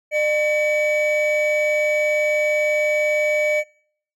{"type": "tone pair together", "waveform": "triangle", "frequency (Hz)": [603, 2277], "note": ["D5", "C#7"], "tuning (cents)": [46, 46], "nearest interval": "octave + major seventh", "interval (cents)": 2300, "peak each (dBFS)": [-16, -19], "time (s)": [0.11, 3.64], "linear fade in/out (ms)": 50, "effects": ["noise-tail reverb RT60 0.6 s tail -25 dB re dry", "tanh soft clip ceiling -9 dBFS"]}